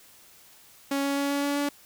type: tone with pitch steps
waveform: sawtooth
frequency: 277.8 / 279.6 / 281.4 / 283.1 / 285 / 286.8 Hz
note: C#4 / C#4 / C#4 / C#4 / C#4 / D4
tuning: +4 / +15 / +26 / +37 / +48 / -41 cents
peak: -21 dBFS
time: 0.91-1.69 s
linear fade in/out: 5 ms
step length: 130 ms
effects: white hiss -54 dBFS RMS until 1.85 s